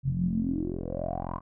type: tone with low-pass filter sweep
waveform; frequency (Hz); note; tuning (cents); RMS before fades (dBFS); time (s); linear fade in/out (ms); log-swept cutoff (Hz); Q
10% pulse; 43.65; F1; 0; -30; 0.03-1.41; 50; 130 to 1100; 9.9
effects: none